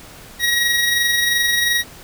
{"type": "tone with amplitude modulation", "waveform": "25% pulse", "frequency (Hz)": 1900, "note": "A#6", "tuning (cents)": 33, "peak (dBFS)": -10, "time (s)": [0.39, 1.84], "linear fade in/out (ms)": 50, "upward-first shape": "sine", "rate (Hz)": 22.8, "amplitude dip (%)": 35, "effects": ["pink hiss -40 dBFS RMS until 2.03 s"]}